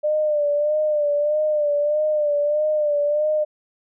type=tone with vibrato; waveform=sine; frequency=597 Hz; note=D5; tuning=28 cents sharp; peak=-17 dBFS; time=0.03-3.45 s; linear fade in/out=20 ms; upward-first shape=sine; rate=1.6 Hz; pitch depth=48 cents each way; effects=none